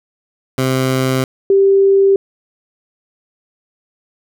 15% pulse / sine tone pair in turn, 130.81 / 392 Hz, C3 / G4, 0 / 0 cents, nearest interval octave + perfect fifth, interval 1900 cents, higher second, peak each -7 dBFS, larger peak neither, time 0.58-1.24 / 1.5-2.16 s, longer neither, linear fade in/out 2 ms, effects none

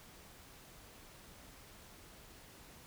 silence, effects pink hiss -57 dBFS RMS until 2.86 s

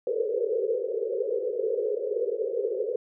pink band-pass noise, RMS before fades -28 dBFS, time 0.07-2.96 s, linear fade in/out 2 ms, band 400 to 520 Hz, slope 96 dB/octave, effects none

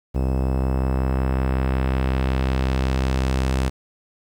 sawtooth tone with low-pass filter sweep, 65.41 Hz, C2, in tune, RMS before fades -21 dBFS, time 0.14-3.7 s, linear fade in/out 20 ms, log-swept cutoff 650 to 10000 Hz, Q 0.8, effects 8-bit

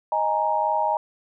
sine chord, D# suspended fourth, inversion none, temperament just, 622.3 / 829.7 / 933.4 Hz, D#5 / G#5 / A#5, 0 / -2 / +2 cents, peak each -26 / -24 / -23 dBFS, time 0.12-0.97 s, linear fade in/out 2 ms, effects none

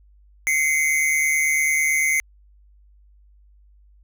square tone pair together, 2068 / 2217 Hz, C7 / C#7, -21 / 0 cents, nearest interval minor second, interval 121 cents, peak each -20 / -23 dBFS, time 0.47-2.2 s, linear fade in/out 0 ms, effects added 50 Hz sine -50 dBFS peak until 4.03 s

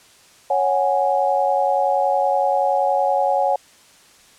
sine chord, C# suspended fourth, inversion none, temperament equal, 554.4 / 740 / 830.6 Hz, C#5 / F#5 / G#5, 0 / 0 / 0 cents, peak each -20 / -20 / -20 dBFS, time 0.5-3.56 s, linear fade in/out 5 ms, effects white hiss -50 dBFS RMS until 4.38 s + low-pass 9000 Hz 12 dB/octave

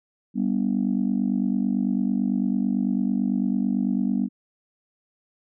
sine chord, G major, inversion none, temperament just, 196 / 245 / 294 Hz, G3 / B3 / D4, 0 / -14 / +2 cents, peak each -23 / -23 / -29 dBFS, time 0.34-4.29 s, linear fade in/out 50 ms, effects tanh soft clip ceiling -13 dBFS

